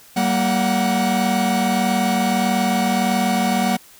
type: tone cluster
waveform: 45% pulse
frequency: 192.1 / 233.7 / 741 Hz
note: G3 / A#3 / F#5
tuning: -35 / +5 / +2 cents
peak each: -21 dBFS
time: 0.16-3.77 s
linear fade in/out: 10 ms
effects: white hiss -47 dBFS RMS until 3.99 s